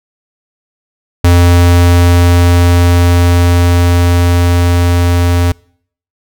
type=tone with level ramp; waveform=square; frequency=87.31 Hz; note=F2; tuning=in tune; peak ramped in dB=-4 to -8 dBFS; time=1.24-5.52 s; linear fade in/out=5 ms; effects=noise-tail reverb RT60 0.6 s tail -26 dB re dry